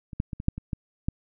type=clicks; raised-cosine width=5 ms; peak=-26 / -13 / -20 / -22 / -9 / -22 / -16 / -13 dBFS; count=8; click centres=0.132 / 0.201 / 0.332 / 0.401 / 0.484 / 0.58 / 0.732 / 1.085 s; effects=none